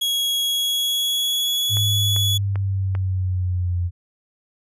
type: tone with pitch glide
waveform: 40% pulse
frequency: 3322 to 3392 Hz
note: G#7 to G#7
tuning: 0 to +36 cents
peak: -18 dBFS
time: 0.01-2.38 s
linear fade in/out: 10 ms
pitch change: +36 cents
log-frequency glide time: 0.43-1.85 s
type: exponential sweep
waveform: sine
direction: down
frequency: 106 to 87.31 Hz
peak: -19 dBFS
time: 1.69-3.91 s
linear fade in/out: 50 ms
type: click train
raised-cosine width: 0.5 ms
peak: -18 dBFS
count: 4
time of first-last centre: 1.77-2.951 s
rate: 2.54 Hz
effects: none